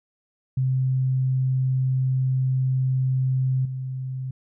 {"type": "tone with level steps", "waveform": "sine", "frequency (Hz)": 130.4, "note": "C3", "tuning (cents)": -5, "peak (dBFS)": [-19, -27], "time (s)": [0.57, 4.31], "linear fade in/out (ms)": 5, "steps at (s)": 3.65, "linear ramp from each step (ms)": 5, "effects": []}